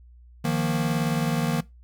square chord, Eb suspended second, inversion none, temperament equal, 155.56 / 174.61 / 233.1 Hz, Eb3 / F3 / Bb3, 0 / 0 / 0 cents, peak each -26 / -29 / -28 dBFS, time 0.44-1.61 s, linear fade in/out 10 ms, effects noise-tail reverb RT60 0.2 s tail -20 dB re dry + added 60 Hz sine -47 dBFS peak until 1.83 s

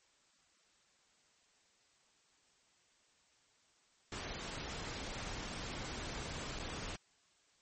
pink noise with dropouts, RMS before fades -43 dBFS, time 4.12-6.96 s, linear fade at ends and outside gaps 2 ms, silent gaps 6.59-6.595 s, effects white hiss -71 dBFS RMS until 7.61 s + MP3 32 kbps

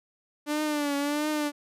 sawtooth tone with vibrato, 293.7 Hz, D4, in tune, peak -22 dBFS, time 0.46-1.52 s, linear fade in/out 50 ms, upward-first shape triangle, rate 1.5 Hz, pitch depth 76 cents each way, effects resampled to 32000 Hz

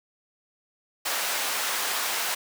pink high-pass noise, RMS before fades -28 dBFS, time 1.05-2.35 s, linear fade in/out 10 ms, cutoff 820 Hz, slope 12 dB/octave, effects none

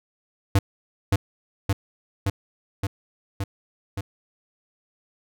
square tone with echo, 98 Hz, G2, in tune, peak -15 dBFS, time 0.55-0.59 s, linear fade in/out 5 ms, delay 570 ms, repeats 6, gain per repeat -2 dB, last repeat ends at 4.01 s, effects none

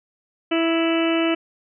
harmonic tone with a mistuned harmonic, 329.6 Hz, E4, in tune, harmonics 1 / 2 / 3 / 4 / 5 / 6 / 7 / 8 / 9, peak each -19 / -25 / -36 / -30 / -36 / -35 / -32 / -30 / -30 dBFS, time 0.51-1.35 s, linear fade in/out 10 ms, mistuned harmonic 5, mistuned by +16 cents, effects none

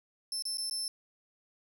30% pulse tone with dropouts, 5300 Hz, E8, 9 cents sharp, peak -29 dBFS, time 0.32-0.88 s, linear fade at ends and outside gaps 1 ms, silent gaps 0.423-0.453 / 0.572-0.582 / 0.698-0.71 s, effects none

